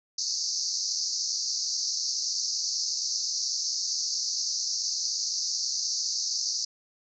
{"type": "band-pass noise", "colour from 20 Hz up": "white", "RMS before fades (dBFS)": -30, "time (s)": [0.18, 6.65], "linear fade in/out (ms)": 5, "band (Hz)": [4400, 6400], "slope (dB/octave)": 96, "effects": []}